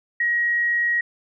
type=tone; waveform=sine; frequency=1896 Hz; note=A#6; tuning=29 cents sharp; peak=-18 dBFS; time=0.2-1.01 s; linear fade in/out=5 ms; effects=none